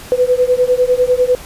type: beating tone pair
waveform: sine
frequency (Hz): 494.6 / 504.6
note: B4 / B4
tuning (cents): +3 / +37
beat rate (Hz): 10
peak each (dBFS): -13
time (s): 0.12-1.35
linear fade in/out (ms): 0
effects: pink hiss -34 dBFS RMS until 1.45 s + resampled to 32000 Hz